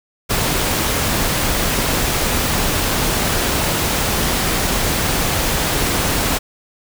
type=noise; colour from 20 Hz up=pink; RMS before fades=-18 dBFS; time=0.29-6.39 s; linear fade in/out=20 ms; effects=none